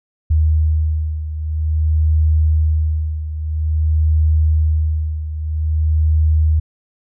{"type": "beating tone pair", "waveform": "sine", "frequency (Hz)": [77.78, 78.28], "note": ["D#2", "D#2"], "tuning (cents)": [0, 11], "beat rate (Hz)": 0.5, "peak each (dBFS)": [-14, -19], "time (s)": [0.3, 6.6], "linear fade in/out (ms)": 10, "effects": []}